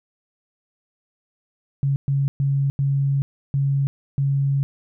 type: tone bursts at uneven times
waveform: sine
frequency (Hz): 138.59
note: C#3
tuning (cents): 0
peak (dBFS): -17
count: 6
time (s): 1.83-1.96 / 2.08-2.28 / 2.4-2.7 / 2.79-3.22 / 3.54-3.87 / 4.18-4.63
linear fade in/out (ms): 0
effects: none